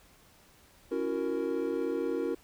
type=chord; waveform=triangle; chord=F# dominant seventh; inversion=second; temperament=equal with one note detuned; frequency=277.2 / 333.7 / 370 / 466.2 Hz; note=C#4 / E4 / F#4 / A#4; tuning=0 / +21 / 0 / 0 cents; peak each=-34 / -33 / -33 / -31 dBFS; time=0.91-2.35 s; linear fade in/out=10 ms; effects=pink hiss -60 dBFS RMS until 2.43 s